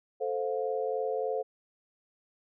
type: chord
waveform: sine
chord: F major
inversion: first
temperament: equal with one note detuned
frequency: 440 / 523.3 / 709.4 Hz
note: A4 / C5 / F5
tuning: 0 / 0 / +27 cents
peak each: -32 / -32 / -36 dBFS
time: 0.2-1.43 s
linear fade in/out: 20 ms
effects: none